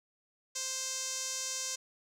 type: tone with band-pass filter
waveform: sawtooth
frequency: 523.3 Hz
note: C5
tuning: in tune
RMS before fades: -37 dBFS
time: 0.55-1.76 s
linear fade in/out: 10 ms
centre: 6400 Hz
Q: 3.5
effects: none